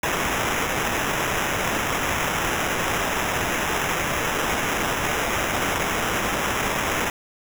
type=noise with sample-and-hold; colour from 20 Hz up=blue; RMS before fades=-24 dBFS; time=0.03-7.1 s; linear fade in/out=2 ms; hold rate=4410 Hz; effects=none